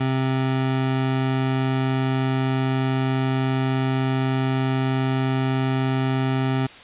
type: tone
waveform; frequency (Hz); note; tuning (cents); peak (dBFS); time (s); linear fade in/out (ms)
25% pulse; 131.9; C3; +14; -16; 0-6.67; 10
effects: white hiss -43 dBFS RMS until 6.83 s + resampled to 8000 Hz